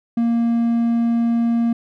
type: tone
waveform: triangle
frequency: 233.1 Hz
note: A#3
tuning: in tune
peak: -13 dBFS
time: 0.17-1.73 s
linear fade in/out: 5 ms
effects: none